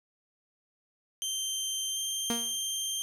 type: tone with pitch glide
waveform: 20% pulse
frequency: 3136 to 3163 Hz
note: G7 to G7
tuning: 0 to +15 cents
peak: -25 dBFS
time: 1.22-3.02 s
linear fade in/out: 0 ms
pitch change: +15 cents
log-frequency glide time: 1.88-1.98 s
type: tone with exponential decay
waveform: sawtooth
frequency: 233.9 Hz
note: A#3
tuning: 6 cents sharp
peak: -23 dBFS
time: 2.3-2.59 s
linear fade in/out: 0 ms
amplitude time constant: 62 ms
effects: none